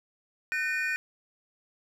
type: tone cluster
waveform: triangle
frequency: 1513 / 1825 / 2440 Hz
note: F#6 / A#6 / D#7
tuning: +38 / -37 / -34 cents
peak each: -30 dBFS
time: 0.52-0.96 s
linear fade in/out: 0 ms
effects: none